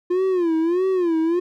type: tone with vibrato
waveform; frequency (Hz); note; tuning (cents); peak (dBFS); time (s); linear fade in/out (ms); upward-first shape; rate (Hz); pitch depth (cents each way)
triangle; 349.2; F4; 0; -15; 0.1-1.4; 10; sine; 1.6; 150
effects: none